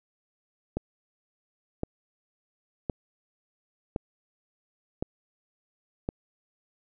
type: click train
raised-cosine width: 2 ms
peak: -15 dBFS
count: 6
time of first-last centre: 0.77-6.089 s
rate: 0.94 Hz
effects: none